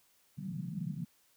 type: band-pass noise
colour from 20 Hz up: white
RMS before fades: -39 dBFS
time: 0.37-1.05 s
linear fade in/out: 10 ms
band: 140 to 200 Hz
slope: 48 dB/octave
effects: white hiss -69 dBFS RMS until 1.36 s

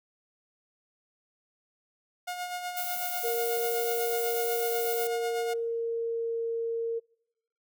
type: tone with tremolo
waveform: sawtooth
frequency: 717 Hz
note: F5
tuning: 45 cents sharp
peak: -28 dBFS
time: 2.27-5.54 s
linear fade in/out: 10 ms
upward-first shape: sine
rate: 8.1 Hz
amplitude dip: 50%
type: noise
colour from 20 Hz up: violet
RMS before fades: -35 dBFS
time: 2.77-5.07 s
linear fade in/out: 0 ms
type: tone with pitch glide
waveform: sine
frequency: 466.2 to 459.8 Hz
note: A#4 to A#4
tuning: 0 to -24 cents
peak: -28 dBFS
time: 3.23-7 s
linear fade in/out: 20 ms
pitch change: -24 cents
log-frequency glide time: 4.31-6.44 s
effects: noise-tail reverb RT60 0.9 s tail -26 dB re dry

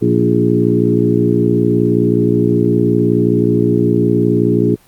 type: harmonic tone with a mistuned harmonic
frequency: 59.2 Hz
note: A#1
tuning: 27 cents sharp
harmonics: 2 / 3 / 4 / 5 / 6 / 7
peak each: -17 / -17 / -17 / -17 / -17 / -17 dBFS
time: 0.01-4.76 s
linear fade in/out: 20 ms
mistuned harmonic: 6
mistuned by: -30 cents
effects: pink hiss -48 dBFS RMS until 4.87 s + Opus 24 kbps

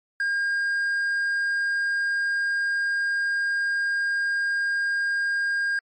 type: tone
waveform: triangle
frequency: 1614 Hz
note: G#6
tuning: 50 cents flat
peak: -20 dBFS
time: 0.2-5.79 s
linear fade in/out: 2 ms
effects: MP3 32 kbps

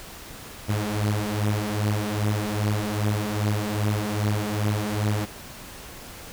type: beating tone pair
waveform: sawtooth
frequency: 103.8 / 106.3 Hz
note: G#2 / G#2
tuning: 0 / +41 cents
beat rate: 2.5 Hz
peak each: -22 dBFS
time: 0.68-5.26 s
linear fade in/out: 20 ms
effects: pink hiss -41 dBFS RMS until 6.32 s

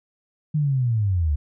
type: linear sweep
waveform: sine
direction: down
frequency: 155.56 to 69.3 Hz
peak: -18 dBFS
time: 0.54-1.36 s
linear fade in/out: 10 ms
effects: none

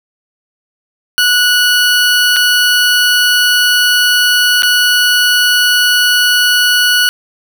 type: tone with dropouts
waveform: 20% pulse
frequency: 1470 Hz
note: F#6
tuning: 12 cents flat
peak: -3 dBFS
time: 1.18-7.09 s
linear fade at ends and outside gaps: 0 ms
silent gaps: 2.362-2.366 / 4.622-4.632 s
effects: none

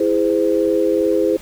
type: chord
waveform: sine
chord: E augmented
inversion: none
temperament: just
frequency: 329.6 / 412 / 515 Hz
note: E4 / G#4 / B#4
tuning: 0 / -14 / -28 cents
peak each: -18 dBFS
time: 0-1.37 s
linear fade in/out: 5 ms
effects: pink hiss -41 dBFS RMS until 1.41 s

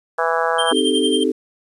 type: harmonic tone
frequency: 165 Hz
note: E3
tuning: 2 cents sharp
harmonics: 3 / 4 / 5 / 6 / 7 / 8 / 9 / 10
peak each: -22 / -23 / -24 / -25 / -25 / -26 / -27 / -27 dBFS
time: 0.18-0.73 s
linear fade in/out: 10 ms
type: tone with tremolo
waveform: square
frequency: 3162 Hz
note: G7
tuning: 14 cents sharp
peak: -18 dBFS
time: 0.58-1.24 s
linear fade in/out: 10 ms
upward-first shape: sine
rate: 11 Hz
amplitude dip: 75%
type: chord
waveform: sine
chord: A half-diminished seventh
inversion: first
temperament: equal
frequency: 261.6 / 311.1 / 392 / 440 Hz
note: C4 / Eb4 / G4 / A4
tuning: 0 / 0 / 0 / 0 cents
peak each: -21 dBFS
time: 0.71-1.32 s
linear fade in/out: 10 ms
effects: resampled to 24000 Hz + 8-bit

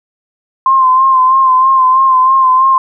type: tone with vibrato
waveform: sine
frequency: 1046.5 Hz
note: C6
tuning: in tune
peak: -5 dBFS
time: 0.66-2.78 s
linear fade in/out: 2 ms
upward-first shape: sine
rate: 3.1 Hz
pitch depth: 39 cents each way
effects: none

